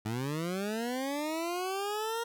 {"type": "linear sweep", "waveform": "20% pulse", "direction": "up", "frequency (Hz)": [103.83, 470], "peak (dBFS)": -27, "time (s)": [0.05, 2.24], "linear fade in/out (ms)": 10, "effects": []}